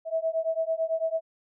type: beating tone pair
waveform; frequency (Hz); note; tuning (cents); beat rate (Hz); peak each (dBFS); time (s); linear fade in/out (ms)
sine; 645 / 654; E5 / E5; -38 / -14; 9; -28; 0.05-1.21; 50
effects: none